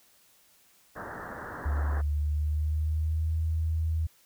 white low-pass noise, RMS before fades -40 dBFS, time 0.95-2.02 s, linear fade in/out 20 ms, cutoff 1800 Hz, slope 96 dB/octave
sine tone with pitch glide, 73.1 to 80.18 Hz, D2 to E2, -7 to -47 cents, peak -25 dBFS, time 1.65-4.07 s, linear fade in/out 10 ms, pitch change +160 cents, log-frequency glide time 1.97-3.37 s
effects white hiss -62 dBFS RMS until 4.25 s

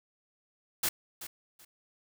white noise with echo, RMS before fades -29 dBFS, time 0.83-0.89 s, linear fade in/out 5 ms, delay 380 ms, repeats 2, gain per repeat -13 dB, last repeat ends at 1.65 s, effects none

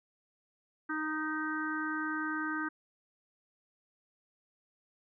harmonic tone with a mistuned harmonic, 310 Hz, D#4, 6 cents flat, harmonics 1 / 3 / 4 / 5 / 6, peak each -36 / -44 / -39 / -36 / -46 dBFS, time 0.89-2.69 s, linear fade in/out 10 ms, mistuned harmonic 6, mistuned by +24 cents, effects none

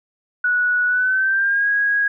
sine tone with pitch glide, 1469 to 1648.9 Hz, F#6 to G#6, -13 to -13 cents, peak -15 dBFS, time 0.44-2.08 s, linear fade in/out 5 ms, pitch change +200 cents, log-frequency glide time 0.87-1.69 s, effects none

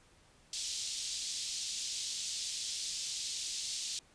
pink band-pass noise, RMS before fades -39 dBFS, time 0.53-3.99 s, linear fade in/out 2 ms, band 3700 to 7900 Hz, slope 24 dB/octave, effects pink hiss -64 dBFS RMS until 4.14 s + resampled to 22050 Hz

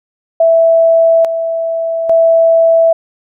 sine tone with tremolo, 659.3 Hz, E5, in tune, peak -5 dBFS, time 0.4-2.93 s, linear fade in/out 5 ms, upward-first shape square, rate 0.59 Hz, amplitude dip 60%, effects none

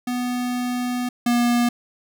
square tone pair in turn, 246.9 / 240 Hz, B3 / B3, 0 / -49 cents, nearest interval unison, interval 49 cents, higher first, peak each -23 / -17 dBFS, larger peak second, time 0.07-1.09 / 1.26-1.69 s, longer first, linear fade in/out 5 ms, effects none

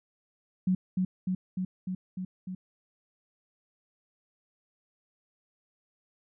sine tone with echo, 185 Hz, F#3, in tune, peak -22 dBFS, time 0.67-0.75 s, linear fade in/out 5 ms, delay 300 ms, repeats 6, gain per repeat -2 dB, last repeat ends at 2.55 s, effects none

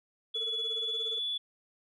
sine tone with pitch glide, 3408 to 3438 Hz, G#7 to A7, +44 to -41 cents, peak -30 dBFS, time 0.34-1.38 s, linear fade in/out 10 ms, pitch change +15 cents, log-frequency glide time 0.61-1.12 s
triangle tone with tremolo, 448.6 Hz, A4, 34 cents sharp, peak -36 dBFS, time 0.35-1.19 s, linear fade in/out 10 ms, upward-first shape sine, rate 17 Hz, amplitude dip 95%
effects tanh soft clip ceiling -24 dBFS

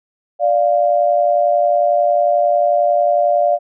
sine tone pair together, 587.3 / 698.4 Hz, D5 / F5, 0 / 0 cents, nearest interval minor third, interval 300 cents, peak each -14 dBFS, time 0.39-3.59 s, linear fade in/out 50 ms, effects none

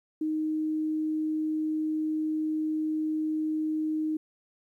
sine tone, 311.1 Hz, D#4, in tune, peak -26 dBFS, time 0.21-4.17 s, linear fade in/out 5 ms, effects 11-bit

